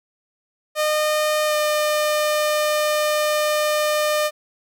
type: tone with pitch glide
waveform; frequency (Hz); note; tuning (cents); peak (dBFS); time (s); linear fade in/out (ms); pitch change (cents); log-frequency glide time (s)
sawtooth; 610 to 604.4; D#5 to D5; -34 to +50; -14; 0.75-4.31; 50; -16; 1.46-1.54
effects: none